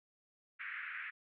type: band-pass noise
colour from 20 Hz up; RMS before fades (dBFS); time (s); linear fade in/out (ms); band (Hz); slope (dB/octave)
white; -44; 0.59-1.11; 20; 1400 to 2300; 48
effects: none